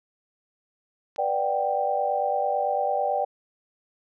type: click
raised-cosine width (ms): 0.2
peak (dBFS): -27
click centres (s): 1.161
type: chord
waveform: sine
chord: G major seventh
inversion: first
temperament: just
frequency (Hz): 490 / 588 / 735 / 784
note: B4 / D5 / F#5 / G5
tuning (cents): -14 / +2 / -12 / 0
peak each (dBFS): -31 / -27 / -31 / -25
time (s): 1.18-3.25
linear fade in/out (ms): 10
effects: none